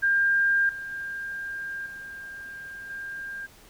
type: tone with level steps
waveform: sine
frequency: 1600 Hz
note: G6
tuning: 35 cents sharp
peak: -19 / -33 / -31 / -37 / -33 dBFS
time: 0.02-3.47 s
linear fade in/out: 20 ms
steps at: 0.69 / 0.92 / 1.86 / 2.9 s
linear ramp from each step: 2 ms
effects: pink hiss -53 dBFS RMS until 3.69 s